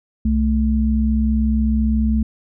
sine tone pair together, 64.78 / 219.1 Hz, C2 / A3, -17 / -7 cents, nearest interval octave + major sixth, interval 2110 cents, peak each -17 dBFS, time 0.25-2.23 s, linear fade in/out 5 ms, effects none

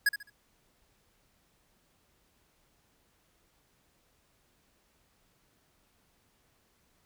square tone with echo, 1666 Hz, G#6, 5 cents sharp, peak -22 dBFS, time 0.06-0.09 s, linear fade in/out 5 ms, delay 70 ms, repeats 3, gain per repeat -11 dB, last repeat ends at 0.3 s, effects pink hiss -70 dBFS RMS until 7.05 s

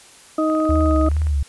harmonic tone, 313.1 Hz, D#4, 11 cents sharp, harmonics 1 / 2 / 4, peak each -18 / -21 / -24 dBFS, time 0.38-1.09 s, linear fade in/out 5 ms
click train, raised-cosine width 0.5 ms, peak -23 dBFS, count 16, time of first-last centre 0.5-1.269 s, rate 19.5 Hz
sine tone with vibrato, 73.42 Hz, D2, in tune, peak -16 dBFS, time 0.69-1.43 s, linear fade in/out 5 ms, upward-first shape sine, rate 2.4 Hz, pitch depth 91 cents each way
effects white hiss -46 dBFS RMS until 1.48 s + resampled to 24000 Hz

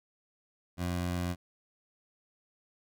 20% pulse tone, 88.5 Hz, F2, 23 cents sharp, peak -26 dBFS, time 0.77-1.36 s, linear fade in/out 50 ms, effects none

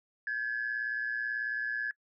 sine tone pair together, 1581.7 / 1700 Hz, G6 / G#6, +15 / +40 cents, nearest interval minor second, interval 125 cents, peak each -36 / -31 dBFS, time 0.27-1.91 s, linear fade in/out 2 ms, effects noise-tail reverb RT60 0.1 s tail -24 dB re dry + tanh soft clip ceiling -24 dBFS

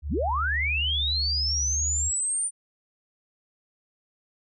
sine tone with pitch glide, 73.42 to 72.66 Hz, D2 to D2, 0 to -18 cents, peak -28 dBFS, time 0.02-2.12 s, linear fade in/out 50 ms, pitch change -18 cents, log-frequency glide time 0.48-1.38 s
sine linear sweep, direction up, 55.9 to 9210 Hz, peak -24 dBFS, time 0.08-2.51 s, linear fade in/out 50 ms
effects none

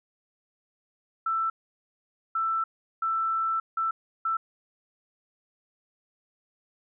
sine tone bursts at uneven times, 1329 Hz, E6, 14 cents sharp, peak -24 dBFS, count 5, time 1.26-1.5 / 2.35-2.64 / 3.02-3.6 / 3.77-3.91 / 4.25-4.37 s, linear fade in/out 5 ms, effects none

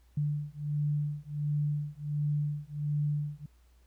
sine beating tone pair, 146.83 / 148.23 Hz, D3 / D3, 0 / +16 cents, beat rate 1.4 Hz, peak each -32 / -32 dBFS, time 0.17-3.46 s, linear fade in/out 5 ms, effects added 60 Hz sine -59 dBFS peak until 3.86 s + pink hiss -71 dBFS RMS until 3.86 s

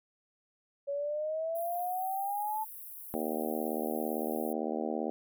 sine exponential sweep, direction up, 558 to 880 Hz, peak -31 dBFS, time 0.87-2.65 s, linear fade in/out 20 ms
pink high-pass noise, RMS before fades -46 dBFS, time 1.55-4.53 s, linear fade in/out 5 ms, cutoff 11000 Hz, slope 48 dB/octave
harmonic tone, 77.78 Hz, D#2, in tune, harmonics 3 / 4 / 5 / 6 / 7 / 8 / 9 / 10, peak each -37 / -38 / -39 / -40 / -40 / -41 / -42 / -42 dBFS, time 3.14-5.1 s, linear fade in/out 0 ms
effects none

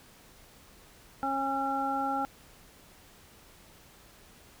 harmonic tone, 272.1 Hz, C#4, 32 cents flat, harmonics 1 / 2 / 3 / 5, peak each -35 / -40 / -30 / -34 dBFS, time 1.23-2.25 s, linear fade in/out 0 ms, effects pink hiss -56 dBFS RMS until 4.6 s

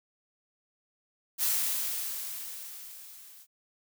blue noise with level ramp, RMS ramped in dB -26 to -53 dBFS, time 1.38-3.47 s, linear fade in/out 50 ms, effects none

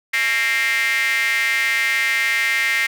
square tone with high-pass filter, 123.47 Hz, B2, in tune, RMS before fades -19 dBFS, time 0.13-2.87 s, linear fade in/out 10 ms, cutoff 2000 Hz, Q 8.5, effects none

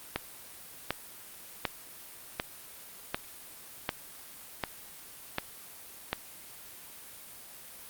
click train, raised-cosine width 0.3 ms, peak -12 dBFS, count 9, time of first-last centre 0.16-6.13 s, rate 1.34 Hz, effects white hiss -48 dBFS RMS until 7.89 s + Opus 32 kbps

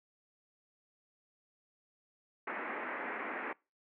white band-pass noise, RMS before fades -40 dBFS, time 2.47-3.53 s, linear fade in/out 5 ms, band 220 to 2200 Hz, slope 48 dB/octave, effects noise-tail reverb RT60 0.3 s tail -26 dB re dry

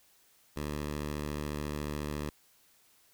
10% pulse tone, 74.1 Hz, D2, 16 cents sharp, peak -26 dBFS, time 0.56-2.3 s, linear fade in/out 10 ms, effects white hiss -65 dBFS RMS until 3.13 s

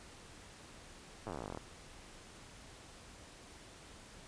slowing click train, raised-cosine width 1 ms, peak -28 dBFS, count 20, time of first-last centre 1.27-1.574 s, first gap 9 ms, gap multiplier 1.06, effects pink hiss -55 dBFS RMS until 4.27 s + resampled to 22050 Hz

